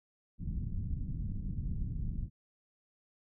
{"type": "low-pass noise", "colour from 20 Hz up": "pink", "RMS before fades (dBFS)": -36, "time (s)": [0.38, 2.3], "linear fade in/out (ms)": 50, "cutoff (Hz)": 190, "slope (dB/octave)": 24, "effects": []}